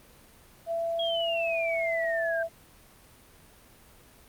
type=tone with pitch glide; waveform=sine; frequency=669 to 662.8 Hz; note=E5 to E5; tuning=+25 to +9 cents; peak=-27 dBFS; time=0.66-2.49 s; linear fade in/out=50 ms; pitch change=-16 cents; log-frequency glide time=1.42-1.55 s
type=exponential sweep; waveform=sine; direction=down; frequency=3322 to 1568 Hz; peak=-30 dBFS; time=0.99-2.43 s; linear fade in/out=5 ms
effects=pink hiss -55 dBFS RMS until 4.28 s + Opus 32 kbps